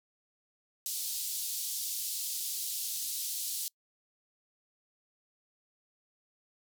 white band-pass noise, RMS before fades -36 dBFS, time 0.86-3.68 s, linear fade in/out 0 ms, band 3700 to 16000 Hz, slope 24 dB/octave, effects noise-tail reverb RT60 0.1 s tail -26 dB re dry

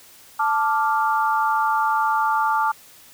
sine chord, D minor, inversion second, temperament equal, 880 / 1174.7 / 1396.9 Hz, A5 / D6 / F6, 0 / 0 / 0 cents, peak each -20 / -22 / -25 dBFS, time 0.39-2.72 s, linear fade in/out 10 ms, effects white hiss -48 dBFS RMS until 3.13 s

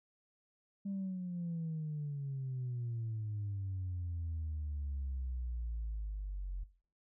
sine exponential sweep, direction down, 200 to 44.69 Hz, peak -35 dBFS, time 0.85-6.64 s, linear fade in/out 10 ms, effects noise-tail reverb RT60 0.4 s tail -18 dB re dry + tanh soft clip ceiling -33 dBFS

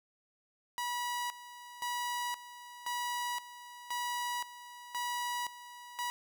sawtooth tone with tremolo, 971 Hz, B5, 30 cents flat, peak -30 dBFS, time 0.78-6.1 s, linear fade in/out 0 ms, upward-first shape square, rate 0.96 Hz, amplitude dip 80%, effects none

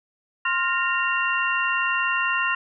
sine tone cluster, 1053 / 1407 / 1841 / 2764 Hz, C6 / F6 / A#6 / F7, +11 / +12 / -22 / -19 cents, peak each -26 dBFS, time 0.45-2.55 s, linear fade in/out 5 ms, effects none

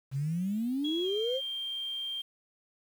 sine exponential sweep, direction up, 129.6 to 550 Hz, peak -28 dBFS, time 0.11-1.41 s, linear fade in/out 50 ms
sine tone with pitch glide, 3322 to 3181 Hz, G#7 to G7, 0 to +25 cents, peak -33 dBFS, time 0.84-2.22 s, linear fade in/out 10 ms, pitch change -75 cents, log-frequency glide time 1.02-1.1 s
effects tanh soft clip ceiling -21 dBFS + 9-bit

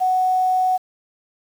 sine tone with quantisation, 742 Hz, F#5, 5 cents sharp, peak -15 dBFS, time 0-0.78 s, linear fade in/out 20 ms, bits 7, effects none

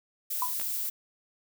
violet noise, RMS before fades -32 dBFS, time 0.3-0.9 s, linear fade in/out 10 ms
sine tone with exponential decay, 1000 Hz, B5, 21 cents sharp, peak -23 dBFS, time 0.42-0.55 s, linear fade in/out 2 ms, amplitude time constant 27 ms
clicks, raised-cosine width 0.2 ms, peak -22 dBFS, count 2, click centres 0.598 / 0.614 s
effects none

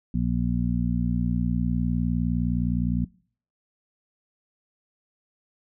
harmonic tone, 59.7 Hz, A#1, 42 cents sharp, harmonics 1 / 2 / 3 / 4, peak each -28 / -29 / -25 / -28 dBFS, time 0.14-3.05 s, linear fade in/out 5 ms, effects noise-tail reverb RT60 0.5 s tail -23 dB re dry

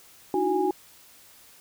sine tone cluster, 302.4 / 325.2 / 369.5 / 824 Hz, D#4 / E4 / F#4 / G#5, -49 / -23 / -2 / -14 cents, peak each -31 / -30 / -24 / -27 dBFS, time 0.34-0.71 s, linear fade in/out 2 ms, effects white hiss -53 dBFS RMS until 1.6 s

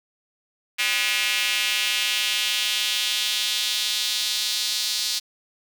square tone with high-pass filter sweep, 113.3 Hz, A#2, 49 cents flat, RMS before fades -24 dBFS, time 0.78-5.2 s, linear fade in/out 20 ms, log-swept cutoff 2400 to 4300 Hz, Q 2.5, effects none

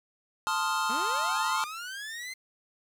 square chord, F dominant seventh, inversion first, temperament equal, 880 / 1046.5 / 1244.5 / 1396.9 Hz, A5 / C6 / Eb6 / F6, 0 / 0 / 0 / 0 cents, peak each -33 dBFS, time 0.47-1.64 s, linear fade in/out 0 ms
sawtooth linear sweep, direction up, 201.7 to 2093 Hz, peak -33 dBFS, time 0.89-2.34 s, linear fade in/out 10 ms
effects low-pass 11000 Hz 12 dB/octave + 9-bit

